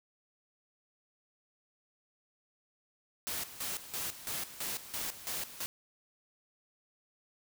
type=noise with tremolo; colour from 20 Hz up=white; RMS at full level=-37 dBFS; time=3.27-5.66 s; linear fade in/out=0 ms; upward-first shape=square; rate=3 Hz; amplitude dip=75%; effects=none